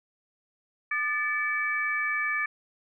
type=tone cluster; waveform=sine; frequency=1204 / 1752 / 2294 Hz; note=D6 / A6 / D7; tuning=+43 / -8 / -41 cents; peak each=-33 / -28 / -30 dBFS; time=0.91-2.46 s; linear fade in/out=5 ms; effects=none